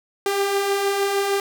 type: beating tone pair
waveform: sawtooth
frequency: 392 / 398.5 Hz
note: G4 / G4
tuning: 0 / +28 cents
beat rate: 6.5 Hz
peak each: -25 / -16 dBFS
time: 0.26-1.4 s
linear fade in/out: 2 ms
effects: none